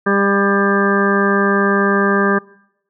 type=harmonic tone with a mistuned harmonic; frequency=199.3 Hz; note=G3; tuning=29 cents sharp; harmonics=1 / 2 / 3 / 4 / 5 / 6 / 8 / 9; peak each=-17 / -17 / -24 / -29 / -26 / -19 / -19 / -26 dBFS; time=0.06-2.39 s; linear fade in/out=10 ms; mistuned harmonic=9; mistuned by=-41 cents; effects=noise-tail reverb RT60 0.8 s tail -24 dB re dry